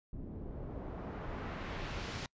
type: noise with low-pass filter sweep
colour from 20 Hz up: pink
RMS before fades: -42 dBFS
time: 0.13-2.26 s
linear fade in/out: 2 ms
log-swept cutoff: 250 to 5900 Hz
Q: 0.8
effects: noise-tail reverb RT60 0.1 s tail -26 dB re dry + resampled to 16000 Hz